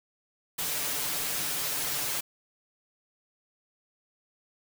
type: noise with comb filter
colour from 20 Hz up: white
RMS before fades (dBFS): -31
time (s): 0.58-2.21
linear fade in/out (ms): 10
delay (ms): 6.8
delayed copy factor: +1
effects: none